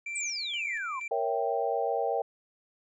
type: tone with tremolo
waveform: triangle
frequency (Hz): 2349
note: D7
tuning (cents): 0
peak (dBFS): -32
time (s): 0.06-1.08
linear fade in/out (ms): 5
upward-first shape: square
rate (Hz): 2.1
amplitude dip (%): 50
type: exponential sweep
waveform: sine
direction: down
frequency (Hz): 8380 to 985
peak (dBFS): -32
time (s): 0.15-1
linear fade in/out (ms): 10
type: chord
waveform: sine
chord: A# diminished seventh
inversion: none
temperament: equal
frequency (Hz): 466.2 / 554.4 / 659.3 / 784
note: A#4 / C#5 / E5 / G5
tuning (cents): 0 / 0 / 0 / 0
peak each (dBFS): -31 / -33 / -33 / -31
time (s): 1.11-2.22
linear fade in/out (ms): 5
effects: resampled to 22050 Hz